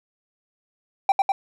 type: tone with echo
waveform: triangle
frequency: 784 Hz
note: G5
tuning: in tune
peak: -11 dBFS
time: 1.09-1.12 s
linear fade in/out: 2 ms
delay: 100 ms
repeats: 2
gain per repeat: -2 dB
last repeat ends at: 1.32 s
effects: none